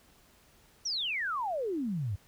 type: exponential sweep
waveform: sine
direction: down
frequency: 5920 to 90 Hz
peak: -30 dBFS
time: 0.85-2.16 s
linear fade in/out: 10 ms
effects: pink hiss -62 dBFS RMS until 2.27 s